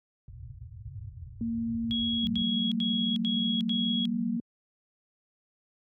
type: low-pass noise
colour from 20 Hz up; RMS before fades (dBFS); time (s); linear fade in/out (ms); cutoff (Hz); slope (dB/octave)
pink; -38; 0.28-2.42; 5; 130; 96
type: tone with pitch glide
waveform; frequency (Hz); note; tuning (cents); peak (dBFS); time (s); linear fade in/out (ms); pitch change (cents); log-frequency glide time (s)
sine; 230.2 to 235.3; A#3 to A#3; -22 to +16; -28; 1.41-4.4; 2; +38; 3.65-4.1
type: tone bursts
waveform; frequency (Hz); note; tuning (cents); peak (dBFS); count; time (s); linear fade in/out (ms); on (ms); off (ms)
sine; 3322; G#7; 0; -29; 5; 1.91-4.054; 0; 360; 86
type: tone with vibrato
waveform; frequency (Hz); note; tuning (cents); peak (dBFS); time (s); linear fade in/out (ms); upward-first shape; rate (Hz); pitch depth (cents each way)
sine; 191.3; G3; -42; -31; 2.23-4.37; 5; sine; 15; 120
effects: high-pass 80 Hz 12 dB/octave